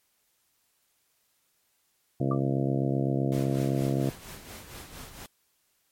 harmonic tone, 67.8 Hz, C#2, 38 cents flat, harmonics 2 / 3 / 4 / 5 / 6 / 7 / 8 / 9 / 10, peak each -27 / -33 / -31 / -32 / -39 / -37 / -40 / -39 / -39 dBFS, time 2.2-4.1 s, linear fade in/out 5 ms
sine tone with exponential decay, 1174.7 Hz, D6, in tune, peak -26 dBFS, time 2.31-2.4 s, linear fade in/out 5 ms, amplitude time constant 19 ms
pink noise with tremolo, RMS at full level -42 dBFS, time 3.32-5.26 s, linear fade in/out 0 ms, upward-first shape sine, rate 4.3 Hz, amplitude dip 55%
effects white hiss -71 dBFS RMS until 5.91 s + MP3 64 kbps

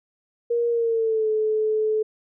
sine tone with pitch glide, 471.8 to 432.6 Hz, A#4 to A4, +21 to -29 cents, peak -19 dBFS, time 0.5-2.03 s, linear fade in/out 10 ms, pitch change -150 cents, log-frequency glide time 0.69-1.29 s, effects none

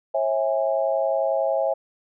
sine tone cluster, 542 / 653 / 823 Hz, C#5 / E5 / G#5, -39 / -17 / -16 cents, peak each -23 / -23 / -28 dBFS, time 0.14-1.74 s, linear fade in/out 10 ms, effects none

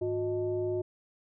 sine tone with frequency modulation, 362.5 Hz, F#4, 35 cents flat, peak -28 dBFS, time 0.01-0.82 s, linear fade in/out 10 ms, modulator 260 Hz, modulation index 0.69, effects none

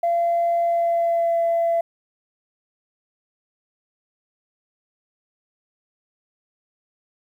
sine tone with pitch glide, 684 to 674.2 Hz, F5 to E5, -36 to +39 cents, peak -16 dBFS, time 0.03-1.81 s, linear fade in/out 5 ms, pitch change -25 cents, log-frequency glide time 0.62-1.38 s, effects tanh soft clip ceiling -14 dBFS + 9-bit

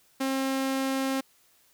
sawtooth tone, 267.4 Hz, C4, 38 cents sharp, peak -22 dBFS, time 0.2-1.21 s, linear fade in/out 10 ms, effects white hiss -63 dBFS RMS until 1.73 s

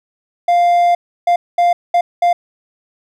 triangle tone bursts at uneven times, 698.5 Hz, F5, in tune, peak -7 dBFS, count 5, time 0.48-0.95 / 1.27-1.36 / 1.58-1.73 / 1.94-2.01 / 2.22-2.33 s, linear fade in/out 5 ms, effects none

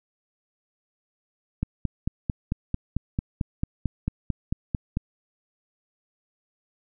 click train, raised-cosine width 5 ms, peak -12 dBFS, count 16, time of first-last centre 1.63-4.971 s, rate 4.49 Hz, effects none

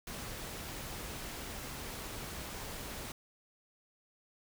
pink noise, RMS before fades -43 dBFS, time 0.07-3.12 s, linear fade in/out 2 ms, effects none

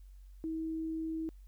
sine tone, 321.1 Hz, E4, 45 cents flat, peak -34 dBFS, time 0.44-1.29 s, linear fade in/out 0 ms, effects added 47 Hz sine -50 dBFS peak until 1.47 s + white hiss -75 dBFS RMS until 1.47 s

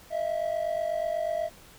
triangle ring-modulated tone, 652 Hz, E5, 19 cents flat, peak -21 dBFS, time 0.1-1.5 s, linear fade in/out 50 ms, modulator 24.1 Hz, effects tanh soft clip ceiling -18 dBFS + pink hiss -52 dBFS RMS until 1.78 s

